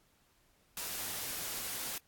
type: noise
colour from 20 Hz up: white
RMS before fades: -39 dBFS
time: 0.77-1.98 s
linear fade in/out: 2 ms
effects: pink hiss -70 dBFS RMS until 2.07 s + AAC 64 kbps